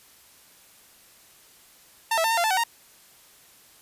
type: tone with pitch steps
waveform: sawtooth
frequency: 902 / 654 / 900 / 912 / 690 / 879 / 755 / 929 Hz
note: A5 / E5 / A5 / A#5 / F5 / A5 / F#5 / A#5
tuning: +43 / -14 / +39 / -38 / -21 / -2 / +35 / -6 cents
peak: -17 dBFS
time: 2.11-2.638 s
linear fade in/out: 5 ms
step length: 66 ms
effects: white hiss -54 dBFS RMS until 3.81 s + resampled to 32000 Hz